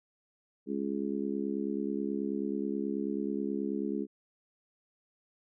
harmonic tone, 69.3 Hz, C#2, in tune, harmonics 3 / 4 / 5 / 6, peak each -35 / -35 / -37 / -38 dBFS, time 0.66-4.07 s, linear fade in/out 50 ms, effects none

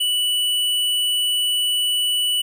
sine tone with tanh clipping, 2960 Hz, F#7, in tune, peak -19 dBFS, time 0-2.42 s, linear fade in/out 10 ms, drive 16 dB, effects none

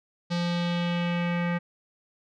square tone with low-pass filter sweep, 173.4 Hz, F3, 12 cents flat, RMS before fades -27 dBFS, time 0.3-1.59 s, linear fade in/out 20 ms, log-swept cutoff 4600 to 2000 Hz, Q 2.5, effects none

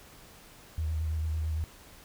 sine tone with vibrato, 78.9 Hz, D#2, 25 cents sharp, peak -28 dBFS, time 0.78-1.64 s, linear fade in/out 0 ms, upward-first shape square, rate 8.9 Hz, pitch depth 25 cents each way, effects pink hiss -53 dBFS RMS until 2.04 s

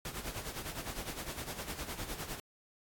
pink noise with tremolo, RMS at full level -39 dBFS, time 0.05-2.4 s, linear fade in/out 2 ms, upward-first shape sine, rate 9.8 Hz, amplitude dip 65%, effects AAC 64 kbps

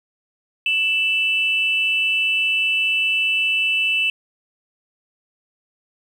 sine tone pair together, 2648 / 2973 Hz, E7 / F#7, +7 / +8 cents, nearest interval major second, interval 201 cents, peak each -17 / -22 dBFS, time 0.66-4.1 s, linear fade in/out 2 ms, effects tanh soft clip ceiling -9 dBFS + 8-bit

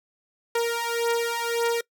sawtooth beating tone pair, 466.2 / 468 Hz, A#4 / A#4, 0 / +7 cents, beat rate 1.8 Hz, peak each -23 / -22 dBFS, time 0.55-1.81 s, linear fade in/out 5 ms, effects noise-tail reverb RT60 0.1 s tail -23 dB re dry

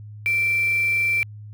sine tone with quantisation, 2346 Hz, D7, 2 cents flat, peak -18 dBFS, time 0.26-1.23 s, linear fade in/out 0 ms, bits 6, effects added 105 Hz sine -36 dBFS peak until 1.53 s

